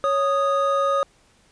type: tone pair together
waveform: triangle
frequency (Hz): 554.4 / 1241.7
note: C#5 / D#6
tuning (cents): 0 / -4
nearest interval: octave + major second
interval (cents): 1396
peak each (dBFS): -19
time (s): 0.04-1.03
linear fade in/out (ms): 0
effects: pink hiss -58 dBFS RMS until 1.51 s + resampled to 22050 Hz